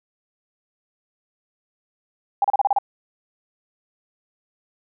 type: tone bursts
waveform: sine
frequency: 803 Hz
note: G5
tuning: 41 cents sharp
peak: -14 dBFS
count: 7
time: 2.42-2.786 s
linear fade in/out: 2 ms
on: 24 ms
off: 33 ms
effects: none